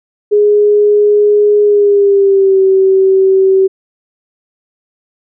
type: tone with pitch glide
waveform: sine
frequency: 415.3 to 383 Hz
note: G#4 to G4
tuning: 0 to -40 cents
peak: -5 dBFS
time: 0.31-3.68 s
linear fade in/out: 20 ms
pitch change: -140 cents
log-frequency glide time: 1.63-2.6 s
effects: none